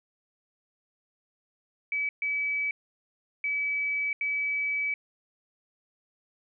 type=tone bursts at uneven times; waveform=sine; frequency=2290 Hz; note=D7; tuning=44 cents flat; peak=-26 dBFS; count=4; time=1.92-2.09 / 2.22-2.71 / 3.44-4.13 / 4.21-4.94 s; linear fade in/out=2 ms; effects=none